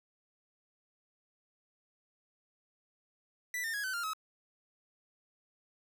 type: tone with pitch steps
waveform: 45% pulse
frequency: 1975.5 / 1811.5 / 1661.2 / 1523.3 / 1396.9 / 1281 Hz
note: B6 / A6 / G#6 / F#6 / F6 / E6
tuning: 0 / +50 / 0 / +50 / 0 / -50 cents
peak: -34 dBFS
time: 3.54-4.134 s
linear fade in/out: 2 ms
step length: 99 ms
effects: none